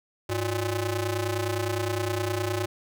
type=ring-modulated tone; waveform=sawtooth; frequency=232.3 Hz; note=A#3; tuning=6 cents flat; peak=-19 dBFS; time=0.29-2.66 s; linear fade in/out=10 ms; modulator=131 Hz; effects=none